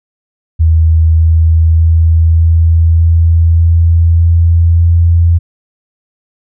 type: tone with pitch steps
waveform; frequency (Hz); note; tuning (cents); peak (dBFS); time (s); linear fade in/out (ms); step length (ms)
sine; 80.6 / 81.16 / 81.73 / 82.29 / 82.87 / 83.44 / 84.02 / 84.61; E2 / E2 / E2 / E2 / E2 / E2 / E2 / E2; -38 / -26 / -14 / -2 / +10 / +22 / +34 / +46; -4; 0.59-5.39; 20; 600
effects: none